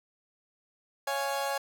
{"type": "chord", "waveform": "30% pulse", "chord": "Db major", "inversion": "none", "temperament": "equal", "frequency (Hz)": [554.4, 698.5, 830.6], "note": ["Db5", "F5", "Ab5"], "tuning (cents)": [0, 0, 0], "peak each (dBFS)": [-30, -36, -30], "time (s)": [1.07, 1.58], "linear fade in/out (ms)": 5, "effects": []}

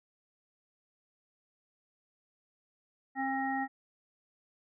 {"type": "harmonic tone", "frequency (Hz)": 268.3, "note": "C4", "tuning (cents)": 44, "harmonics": [1, 3, 5, 7], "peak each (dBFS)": [-35, -33, -46, -37], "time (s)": [3.15, 3.68], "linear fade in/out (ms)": 50, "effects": []}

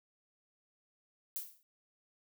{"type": "noise with exponential decay", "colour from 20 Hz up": "violet", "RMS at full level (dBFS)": -36, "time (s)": [1.36, 1.63], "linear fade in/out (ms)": 0, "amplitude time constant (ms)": 58, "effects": []}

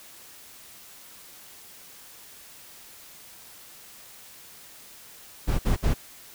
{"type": "noise bursts", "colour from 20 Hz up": "brown", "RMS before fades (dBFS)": -22, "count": 3, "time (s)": [5.47, 5.944], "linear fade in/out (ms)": 20, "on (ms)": 120, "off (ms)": 57, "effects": ["white hiss -48 dBFS RMS until 6.34 s"]}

